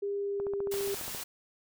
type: tone with pitch glide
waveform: sine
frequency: 402.4 to 398 Hz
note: G4 to G4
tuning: +45 to +26 cents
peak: -30 dBFS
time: 0.02-0.95 s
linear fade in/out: 10 ms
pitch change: -19 cents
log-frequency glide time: 0.15-0.75 s
type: click train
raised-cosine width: 1 ms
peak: -28 dBFS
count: 12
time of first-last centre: 0.4-1.148 s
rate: 14.7 Hz
type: noise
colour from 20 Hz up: white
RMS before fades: -39 dBFS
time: 0.71-1.24 s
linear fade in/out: 10 ms
effects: none